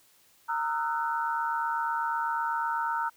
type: tone cluster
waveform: sine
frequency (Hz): 924 / 1264 / 1344 / 1492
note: A#5 / D#6 / E6 / F#6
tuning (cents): -16 / +27 / +33 / +14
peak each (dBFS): -29 / -37 / -33 / -35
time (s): 0.48-3.1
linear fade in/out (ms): 20
effects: white hiss -62 dBFS RMS until 3.16 s